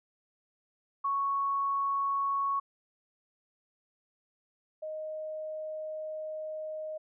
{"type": "tone pair in turn", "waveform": "sine", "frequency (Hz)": [1108.7, 622.2], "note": ["C#6", "D#5"], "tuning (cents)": [0, 0], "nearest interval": "minor seventh", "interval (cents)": 1000, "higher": "first", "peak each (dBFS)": [-27, -35], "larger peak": "first", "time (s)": [[1.04, 2.6], [4.82, 6.98]], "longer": "second", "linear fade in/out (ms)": 10, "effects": []}